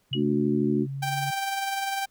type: tone with pitch glide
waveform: sine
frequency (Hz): 134.2 to 140.22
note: C3 to C#3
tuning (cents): +44 to +20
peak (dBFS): -30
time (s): 0.11-1.31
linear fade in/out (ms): 10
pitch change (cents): +76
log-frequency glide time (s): 0.71-1.16
type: tone with exponential decay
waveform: sine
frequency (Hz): 2908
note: F#7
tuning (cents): -31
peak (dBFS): -22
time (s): 0.13-0.23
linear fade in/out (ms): 2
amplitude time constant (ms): 20
type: harmonic tone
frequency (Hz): 73.2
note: D2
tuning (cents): -5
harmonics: 3 / 4 / 5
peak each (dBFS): -25 / -26 / -27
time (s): 0.14-0.87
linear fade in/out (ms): 50
type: tone with tremolo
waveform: sawtooth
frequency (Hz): 784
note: G5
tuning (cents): 0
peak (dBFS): -21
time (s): 1.02-2.06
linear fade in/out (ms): 10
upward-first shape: triangle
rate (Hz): 20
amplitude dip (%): 45
effects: pink hiss -67 dBFS RMS until 2.1 s